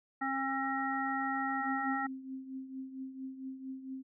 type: harmonic tone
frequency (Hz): 269.3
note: C#4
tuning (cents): -50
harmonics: 1 / 3 / 5 / 7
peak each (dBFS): -37 / -36 / -37 / -38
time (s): 0.21-2.07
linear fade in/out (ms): 10
type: tone with tremolo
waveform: sine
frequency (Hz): 263.9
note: C4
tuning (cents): +15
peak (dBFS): -37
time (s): 1.6-4.03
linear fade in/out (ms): 20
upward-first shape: triangle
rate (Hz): 4.4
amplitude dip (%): 70
effects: none